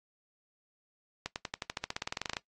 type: accelerating click train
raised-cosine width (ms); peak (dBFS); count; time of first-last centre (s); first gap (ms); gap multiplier
0.2; -17; 19; 1.26-2.368; 99; 0.94
effects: noise-tail reverb RT60 0.1 s tail -17 dB re dry + AAC 32 kbps